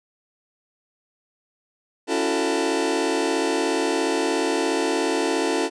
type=chord; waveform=sawtooth; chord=F# minor seventh; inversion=second; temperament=just; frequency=277.5 / 333 / 370 / 444 Hz; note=C#4 / E4 / F#4 / A4; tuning=+2 / +18 / 0 / +16 cents; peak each=-23 / -21 / -23 / -21 dBFS; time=2.07-5.7 s; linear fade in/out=50 ms; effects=resampled to 22050 Hz